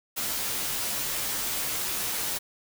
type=noise with comb filter; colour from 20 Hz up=white; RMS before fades=-30 dBFS; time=0.16-2.39 s; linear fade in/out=20 ms; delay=12 ms; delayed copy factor=-0.6; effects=none